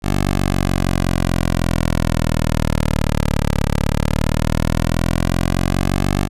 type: exponential two-way sweep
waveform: 10% pulse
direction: down then up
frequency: 49 to 35.57 to 49 Hz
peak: -7 dBFS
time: 0.02-6.29 s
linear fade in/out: 50 ms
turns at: 3.67 s
effects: resampled to 32000 Hz